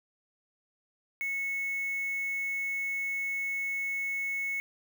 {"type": "tone with quantisation", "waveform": "sine", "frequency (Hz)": 2200, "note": "C#7", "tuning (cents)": -14, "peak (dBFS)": -30, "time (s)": [1.21, 4.6], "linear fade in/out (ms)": 0, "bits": 7, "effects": []}